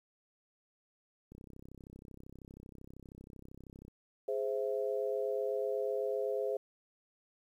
click train, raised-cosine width 3 ms, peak -38 dBFS, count 85, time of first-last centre 1.32-3.881 s, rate 32.8 Hz
sine chord, Ab augmented, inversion none, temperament equal with one note detuned, 415.3 / 523.3 / 661.2 Hz, Ab4 / C5 / E5, 0 / 0 / +5 cents, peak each -35 / -35 / -40 dBFS, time 4.28-6.57 s, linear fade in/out 5 ms
effects 11-bit

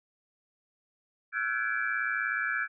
sine tone cluster, 1337 / 1470 / 1569 / 1686 / 2325 Hz, E6 / F#6 / G6 / G#6 / D7, +24 / -12 / +1 / +26 / -18 cents, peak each -36 / -34 / -34 / -32 / -38 dBFS, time 1.32-2.68 s, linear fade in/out 50 ms, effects none

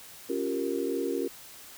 sine chord, G half-diminished seventh, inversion second, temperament equal, 277.2 / 349.2 / 392 / 466.2 Hz, Db4 / F4 / G4 / Bb4, 0 / 0 / 0 / 0 cents, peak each -33 dBFS, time 0.29-1.28 s, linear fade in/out 10 ms, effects white hiss -48 dBFS RMS until 1.77 s

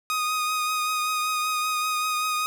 sawtooth tone with vibrato, 1244.5 Hz, D#6, in tune, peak -20 dBFS, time 0.1-2.46 s, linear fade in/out 0 ms, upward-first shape triangle, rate 5.2 Hz, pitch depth 22 cents each way, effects none

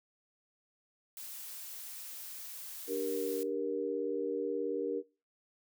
blue noise, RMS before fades -45 dBFS, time 1.17-3.43 s, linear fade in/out 0 ms
sine chord, G minor, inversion second, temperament just, 294 / 392 / 470.4 Hz, D4 / G4 / Bb4, +2 / 0 / +16 cents, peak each -38 / -37 / -34 dBFS, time 2.87-5.03 s, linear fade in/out 50 ms
effects noise-tail reverb RT60 0.3 s tail -21 dB re dry

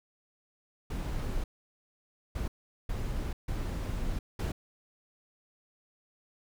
brown noise bursts at uneven times, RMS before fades -33 dBFS, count 5, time 0.9-1.44 / 2.35-2.48 / 2.89-3.33 / 3.48-4.19 / 4.39-4.52 s, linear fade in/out 5 ms, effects none

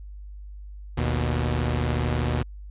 sawtooth tone pair together, 76.5 / 121.44 Hz, D#2 / B2, -29 / -29 cents, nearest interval minor sixth, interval 800 cents, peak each -21 / -22 dBFS, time 0.97-2.43 s, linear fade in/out 10 ms, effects added 50 Hz sine -37 dBFS peak until 2.7 s + resampled to 8000 Hz

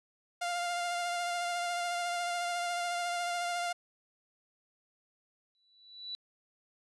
sawtooth tone with vibrato, 700 Hz, F5, 4 cents sharp, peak -28 dBFS, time 0.41-3.73 s, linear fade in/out 10 ms, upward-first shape sine, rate 14 Hz, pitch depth 18 cents each way
sine tone with exponential growth, 3951 Hz, B7, in tune, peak -35 dBFS, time 5.55-6.15 s, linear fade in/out 0 ms, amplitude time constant 130 ms
effects resampled to 24000 Hz

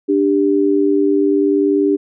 sine tone pair together, 294.6 / 395.2 Hz, D4 / G4, +6 / +14 cents, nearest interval perfect fourth, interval 508 cents, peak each -14 dBFS, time 0.08-1.97 s, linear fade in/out 20 ms, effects none

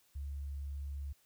sine tone, 70.4 Hz, C#2, 27 cents sharp, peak -38 dBFS, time 0.15-1.13 s, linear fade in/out 10 ms, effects white hiss -70 dBFS RMS until 1.25 s

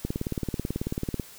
click train, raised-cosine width 3 ms, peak -15 dBFS, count 22, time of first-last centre 0.05-1.198 s, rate 18.3 Hz, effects white hiss -48 dBFS RMS until 1.38 s

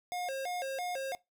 square tone with vibrato, 620 Hz, D#5, 6 cents flat, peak -35 dBFS, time 0.12-1.15 s, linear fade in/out 0 ms, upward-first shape square, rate 3 Hz, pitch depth 250 cents each way, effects noise-tail reverb RT60 0.2 s tail -21 dB re dry

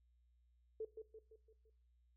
sine tone with echo, 440 Hz, A4, in tune, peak -40 dBFS, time 0.8-0.85 s, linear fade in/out 5 ms, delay 170 ms, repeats 5, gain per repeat -6 dB, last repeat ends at 1.7 s, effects noise-tail reverb RT60 0.5 s tail -19 dB re dry + added 60 Hz sine -70 dBFS peak until 2.16 s

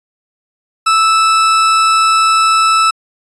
40% pulse tone, 1314 Hz, E6, 6 cents flat, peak -7 dBFS, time 0.86-2.91 s, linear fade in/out 10 ms, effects resampled to 22050 Hz

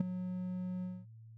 triangle tone with ADSR envelope, 182.5 Hz, F#3, 24 cents flat, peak -21 dBFS, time 0-1.06 s, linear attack 7 ms, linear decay 9 ms, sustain -13 dB, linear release 230 ms, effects added 112 Hz sine -51 dBFS peak until 1.37 s

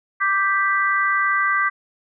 sine chord, G major, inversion second, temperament equal, 1174.7 / 1568 / 1975.5 Hz, D6 / G6 / B6, 0 / 0 / 0 cents, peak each -20 / -21 / -22 dBFS, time 0.2-1.7 s, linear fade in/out 20 ms, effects none

